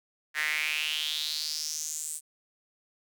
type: tone with high-pass filter sweep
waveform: sawtooth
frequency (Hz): 153.4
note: D#3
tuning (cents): -24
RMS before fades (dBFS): -32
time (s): 0.34-2.21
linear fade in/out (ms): 50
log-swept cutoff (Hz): 1800 to 8700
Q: 5.3
effects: none